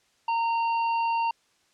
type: harmonic tone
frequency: 921 Hz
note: A#5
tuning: 21 cents flat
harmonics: 1 / 3 / 5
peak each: -23 / -35 / -45 dBFS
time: 0.28-1.31 s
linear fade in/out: 5 ms
effects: white hiss -66 dBFS RMS until 1.73 s + low-pass 7000 Hz 12 dB/octave